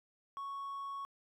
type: tone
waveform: triangle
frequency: 1108.7 Hz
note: C#6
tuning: in tune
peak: -37 dBFS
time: 0.37-1.05 s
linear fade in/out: 0 ms
effects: tanh soft clip ceiling -33 dBFS